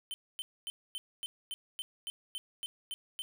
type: tone bursts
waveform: square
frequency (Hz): 3078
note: G7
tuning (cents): -32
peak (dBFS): -37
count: 12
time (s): 0.11-3.22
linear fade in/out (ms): 0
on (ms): 30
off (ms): 250
effects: none